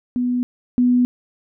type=tone pair in turn; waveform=sine; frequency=246.9 / 246.9 Hz; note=B3 / B3; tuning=0 / 0 cents; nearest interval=unison; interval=0 cents; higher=neither; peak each=-17 / -12 dBFS; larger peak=second; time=0.16-0.43 / 0.78-1.05 s; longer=neither; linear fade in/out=0 ms; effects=none